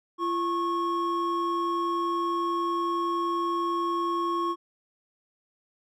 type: tone pair together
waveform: triangle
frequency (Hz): 341.4 / 1095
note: F4 / C#6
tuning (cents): -39 / -22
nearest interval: octave + minor sixth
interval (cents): 2017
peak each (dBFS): -27 / -25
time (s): 0.18-4.56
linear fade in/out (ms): 50
effects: none